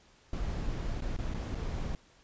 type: noise with dropouts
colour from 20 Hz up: brown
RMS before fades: -34 dBFS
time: 0.33-1.95 s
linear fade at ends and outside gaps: 1 ms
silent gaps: 1.006-1.021 / 1.165-1.188 / 1.338-1.345 / 1.548-1.553 s
effects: pink hiss -62 dBFS RMS until 2.23 s + resampled to 16000 Hz